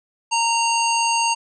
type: harmonic tone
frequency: 924 Hz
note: A#5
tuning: 16 cents flat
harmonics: 1 / 3 / 5 / 7 / 9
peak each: -19 / -23 / -27 / -26 / -30 dBFS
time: 0.31-1.35 s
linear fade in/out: 20 ms
effects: none